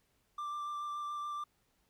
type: tone with vibrato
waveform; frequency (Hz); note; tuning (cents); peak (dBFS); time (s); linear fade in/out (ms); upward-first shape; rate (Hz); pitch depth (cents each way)
triangle; 1180; D6; +8; -35; 0.38-1.44; 5; sine; 7; 12
effects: pink hiss -75 dBFS RMS until 1.89 s